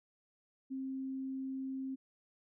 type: tone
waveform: sine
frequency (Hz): 265.5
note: C4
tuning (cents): +25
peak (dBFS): -37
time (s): 0.7-1.96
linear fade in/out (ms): 20
effects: none